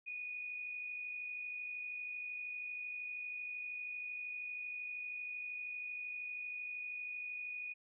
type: tone with amplitude modulation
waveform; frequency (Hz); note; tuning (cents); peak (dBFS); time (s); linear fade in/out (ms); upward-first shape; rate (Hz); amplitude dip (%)
sine; 2469; D#7; -14; -39; 0.06-7.74; 20; sine; 52.8; 40
effects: none